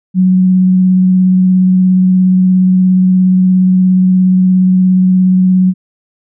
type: tone with vibrato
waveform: sine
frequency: 185 Hz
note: F#3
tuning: in tune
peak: -5 dBFS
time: 0.14-5.74 s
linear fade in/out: 50 ms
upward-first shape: square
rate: 17 Hz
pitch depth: 10 cents each way
effects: none